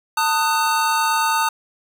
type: chord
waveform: square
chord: D# diminished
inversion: second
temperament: just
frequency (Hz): 896 / 1244.5 / 1493.4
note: A5 / D#6 / F#6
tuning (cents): +31 / 0 / +16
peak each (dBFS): -20 / -22 / -26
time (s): 0.17-1.49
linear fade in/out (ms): 5
effects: none